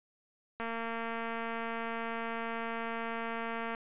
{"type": "click train", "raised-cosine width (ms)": 0.5, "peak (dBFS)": -23, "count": 722, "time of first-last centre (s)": [0.6, 3.748], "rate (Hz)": 229, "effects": ["resampled to 8000 Hz"]}